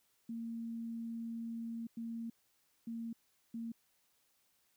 sine tone bursts at uneven times, 229.8 Hz, A#3, 25 cents flat, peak -39 dBFS, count 4, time 0.29-1.87 / 1.97-2.3 / 2.87-3.13 / 3.54-3.72 s, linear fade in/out 5 ms, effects white hiss -75 dBFS RMS until 4.76 s

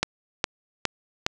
click train, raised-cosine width 0.2 ms, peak -4 dBFS, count 4, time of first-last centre 0.03-1.265 s, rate 2.43 Hz, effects resampled to 24000 Hz + 7-bit

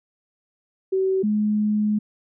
sine tone pair in turn, 380.6 / 211 Hz, F#4 / G#3, +49 / +28 cents, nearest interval minor seventh, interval 1021 cents, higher first, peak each -18 dBFS, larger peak neither, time 0.92-1.23 / 1.23-1.99 s, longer second, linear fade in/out 10 ms, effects none

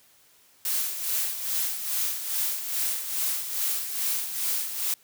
blue noise with tremolo, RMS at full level -26 dBFS, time 0.65-4.94 s, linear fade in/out 2 ms, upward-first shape sine, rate 2.4 Hz, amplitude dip 60%, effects white hiss -59 dBFS RMS until 5.03 s + high-pass 60 Hz 12 dB/octave

